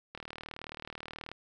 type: click train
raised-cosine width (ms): 0.3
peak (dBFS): -25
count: 46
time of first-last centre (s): 0.15-1.316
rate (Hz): 38.6
effects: none